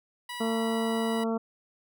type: tone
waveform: 15% pulse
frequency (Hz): 976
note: B5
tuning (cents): -21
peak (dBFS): -29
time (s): 0.29-1.24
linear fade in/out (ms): 5
type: harmonic tone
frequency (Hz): 226.1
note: A3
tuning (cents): +47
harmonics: 1 / 2 / 3 / 4 / 5 / 6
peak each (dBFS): -28 / -31 / -35 / -40 / -41 / -43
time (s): 0.4-1.38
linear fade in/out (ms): 10
effects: none